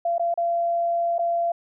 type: tone with dropouts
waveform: sine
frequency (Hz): 684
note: F5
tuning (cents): -36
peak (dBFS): -20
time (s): 0.05-1.52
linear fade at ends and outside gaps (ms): 5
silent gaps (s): 0.182-0.195 / 0.341-0.375 / 1.183-1.191
effects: none